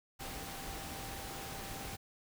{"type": "tone in noise", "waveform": "sine", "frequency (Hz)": 784, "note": "G5", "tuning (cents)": 0, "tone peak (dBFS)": -50, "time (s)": [0.19, 1.97], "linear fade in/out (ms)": 20, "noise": "pink", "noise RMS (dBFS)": -44, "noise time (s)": [0.19, 1.97], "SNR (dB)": -9, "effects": []}